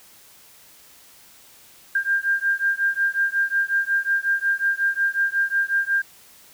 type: beating tone pair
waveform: sine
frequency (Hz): 1594 / 1599.5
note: G6 / G6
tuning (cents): +28 / +34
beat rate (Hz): 5.5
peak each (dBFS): -22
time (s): 1.95-6.02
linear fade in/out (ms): 5
effects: white hiss -50 dBFS RMS until 6.53 s